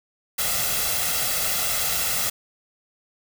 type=noise with comb filter; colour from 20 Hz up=white; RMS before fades=-24 dBFS; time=0.38-2.3 s; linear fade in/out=10 ms; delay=1.5 ms; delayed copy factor=+0.65; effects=none

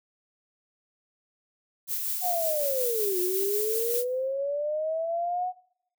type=noise with tremolo; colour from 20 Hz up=violet; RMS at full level=-29 dBFS; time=1.87-4.05 s; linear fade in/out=50 ms; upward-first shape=sine; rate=5.4 Hz; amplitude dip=30%
type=linear two-way sweep; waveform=sine; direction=down then up; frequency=740 to 355.5 to 740 Hz; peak=-26 dBFS; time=2.21-5.53 s; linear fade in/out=50 ms; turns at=3.2 s
effects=noise-tail reverb RT60 0.7 s tail -21 dB re dry

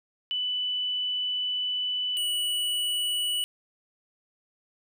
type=tone pair in turn; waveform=sine / square; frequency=2985 / 2947 Hz; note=F#7 / F#7; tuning=+15 / -8 cents; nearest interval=unison; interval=23 cents; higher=first; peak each=-26 dBFS; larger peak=neither; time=0.31-2.17 / 2.17-3.44 s; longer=first; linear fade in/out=0 ms; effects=none

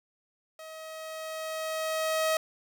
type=tone with level ramp; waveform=sawtooth; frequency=635 Hz; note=D#5; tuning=35 cents sharp; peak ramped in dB=-39 to -20 dBFS; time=0.59-2.37 s; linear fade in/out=2 ms; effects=none

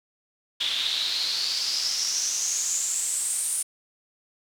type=noise with band-pass filter sweep; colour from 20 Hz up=pink; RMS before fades=-27 dBFS; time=0.6-3.63 s; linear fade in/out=10 ms; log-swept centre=3400 to 9400 Hz; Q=6.7; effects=none

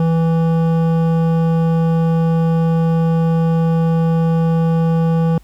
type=tone with hard clipping; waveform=sine; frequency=164.4 Hz; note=E3; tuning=4 cents flat; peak=-14 dBFS; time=0-5.38 s; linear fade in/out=2 ms; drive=12 dB; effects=added 49 Hz sine -41 dBFS peak until 5.43 s + pink hiss -54 dBFS RMS until 5.43 s

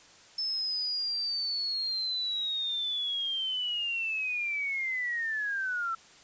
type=linear sweep; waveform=sine; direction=down; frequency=5274 to 1323 Hz; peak=-29 dBFS; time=0.38-5.95 s; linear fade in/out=5 ms; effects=white hiss -55 dBFS RMS until 6.23 s + resampled to 16000 Hz

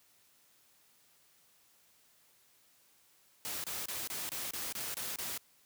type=noise bursts; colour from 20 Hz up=white; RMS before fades=-39 dBFS; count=9; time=3.45-5.376 s; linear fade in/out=0 ms; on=190 ms; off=27 ms; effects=white hiss -67 dBFS RMS until 5.65 s + high-pass 60 Hz 12 dB/octave

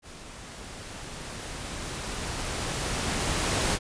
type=noise with level ramp; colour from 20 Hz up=pink; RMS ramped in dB=-45 to -25 dBFS; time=0.02-3.79 s; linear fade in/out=50 ms; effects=resampled to 22050 Hz

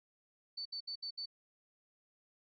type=tone bursts; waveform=sine; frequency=4515 Hz; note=C#8; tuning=31 cents sharp; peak=-39 dBFS; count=5; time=0.57-1.259 s; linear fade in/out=10 ms; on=85 ms; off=66 ms; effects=none

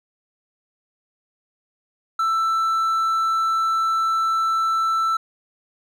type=tone; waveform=triangle; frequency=1328 Hz; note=E6; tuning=12 cents sharp; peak=-16 dBFS; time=2.19-5.17 s; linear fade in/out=5 ms; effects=none

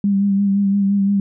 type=tone with vibrato; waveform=sine; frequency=198.9 Hz; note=G3; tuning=25 cents sharp; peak=-13 dBFS; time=0.04-1.2 s; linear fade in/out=2 ms; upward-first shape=sine; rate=5.8 Hz; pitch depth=29 cents each way; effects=none

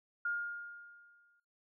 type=tone with exponential decay; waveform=sine; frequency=1416 Hz; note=F6; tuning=23 cents sharp; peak=-31 dBFS; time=0.25-1.4 s; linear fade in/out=5 ms; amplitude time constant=250 ms; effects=noise-tail reverb RT60 0.3 s tail -17 dB re dry

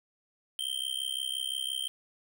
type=tone with amplitude modulation; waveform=square; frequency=3136 Hz; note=G7; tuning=in tune; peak=-28 dBFS; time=0.59-1.88 s; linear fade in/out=0 ms; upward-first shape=sine; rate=65.8 Hz; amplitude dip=100%; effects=none

